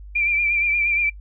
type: tone with vibrato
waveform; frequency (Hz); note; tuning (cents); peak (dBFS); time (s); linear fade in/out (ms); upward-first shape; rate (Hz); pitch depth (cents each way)
sine; 2365; D7; +12; -17; 0.15-1.1; 10; triangle; 8.5; 54
effects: noise-tail reverb RT60 0.1 s tail -24 dB re dry + added 50 Hz sine -36 dBFS peak until 1.2 s